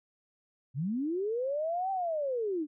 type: linear two-way sweep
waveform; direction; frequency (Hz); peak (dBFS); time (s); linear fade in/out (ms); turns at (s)
sine; up then down; 120 to 784 to 283.8; -29; 0.74-2.67; 50; 1.91
effects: none